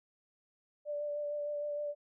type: tone with vibrato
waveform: sine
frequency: 587.3 Hz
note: D5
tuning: in tune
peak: -34 dBFS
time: 0.85-1.95 s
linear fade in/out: 50 ms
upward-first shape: sine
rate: 6.5 Hz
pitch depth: 16 cents each way
effects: none